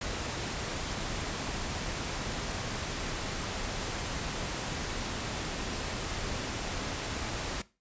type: noise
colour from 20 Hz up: pink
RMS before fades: -35 dBFS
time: 0.01-7.62 s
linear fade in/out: 5 ms
effects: noise-tail reverb RT60 0.3 s tail -19 dB re dry + resampled to 16000 Hz